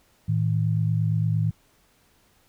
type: tone pair together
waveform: sine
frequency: 110 / 158.73 Hz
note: A2 / D#3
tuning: 0 / +35 cents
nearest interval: tritone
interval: 635 cents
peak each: -22 / -24 dBFS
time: 0.28-1.51 s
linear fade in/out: 10 ms
effects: pink hiss -62 dBFS RMS until 2.48 s